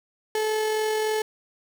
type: tone with amplitude modulation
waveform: 35% pulse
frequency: 432.8 Hz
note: A4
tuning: 29 cents flat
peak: -20 dBFS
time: 0.35-1.22 s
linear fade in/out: 2 ms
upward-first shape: sine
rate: 43.4 Hz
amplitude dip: 25%
effects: none